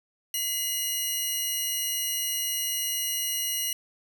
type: tone pair together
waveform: 10% pulse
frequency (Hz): 2045 / 2884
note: C7 / F#7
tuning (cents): -40 / -45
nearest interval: tritone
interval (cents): 595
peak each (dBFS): -27 / -19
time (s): 0.34-3.73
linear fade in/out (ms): 2
effects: none